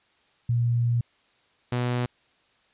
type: tone pair in turn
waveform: sine / sawtooth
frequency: 118.9 / 122.88 Hz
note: A#2 / B2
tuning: +35 / -8 cents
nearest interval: minor second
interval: 57 cents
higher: second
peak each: -20 dBFS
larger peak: neither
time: 0.49-1.01 / 1.72-2.06 s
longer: first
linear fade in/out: 5 ms
effects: white hiss -64 dBFS RMS until 2.73 s + resampled to 8000 Hz